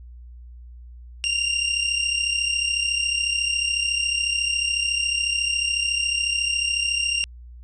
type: tone pair together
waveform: sawtooth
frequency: 2773 / 2807 Hz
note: F7 / F7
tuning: -13 / +8 cents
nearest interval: unison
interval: 21 cents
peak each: -20 / -21 dBFS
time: 1.24-7.24 s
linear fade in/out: 0 ms
effects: added 60 Hz sine -39 dBFS peak until 7.63 s + resampled to 22050 Hz